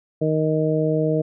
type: harmonic tone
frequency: 156 Hz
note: D#3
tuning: 5 cents sharp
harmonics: 1 / 2 / 3 / 4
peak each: -22 / -24 / -22 / -25 dBFS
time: 0.21-1.22 s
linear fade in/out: 10 ms
effects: none